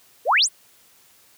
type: exponential sweep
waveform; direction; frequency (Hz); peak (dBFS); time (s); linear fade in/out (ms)
sine; up; 417.9 to 10440; -14; 0.25-0.49; 50
effects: white hiss -55 dBFS RMS until 1.37 s + high-pass 60 Hz 12 dB/octave